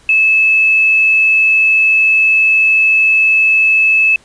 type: tone with quantisation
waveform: sine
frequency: 2607 Hz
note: E7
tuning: 20 cents flat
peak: -7 dBFS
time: 0.09-4.16 s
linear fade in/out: 2 ms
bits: 6
effects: pink hiss -47 dBFS RMS until 4.24 s + resampled to 22050 Hz